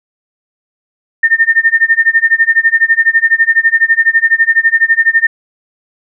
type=tone with tremolo; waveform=sine; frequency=1816 Hz; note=A#6; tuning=46 cents flat; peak=-3 dBFS; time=1.23-5.27 s; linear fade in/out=5 ms; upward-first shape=sine; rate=12 Hz; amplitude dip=95%; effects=none